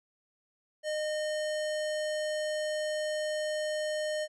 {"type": "tone", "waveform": "square", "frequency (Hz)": 612, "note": "D#5", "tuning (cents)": -29, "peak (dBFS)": -31, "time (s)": [0.83, 4.28], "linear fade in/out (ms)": 50, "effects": ["resampled to 22050 Hz"]}